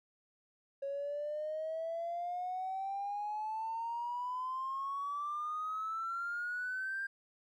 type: exponential sweep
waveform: triangle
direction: up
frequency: 550 to 1600 Hz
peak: -32 dBFS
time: 0.82-7.07 s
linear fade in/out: 10 ms
effects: tanh soft clip ceiling -33 dBFS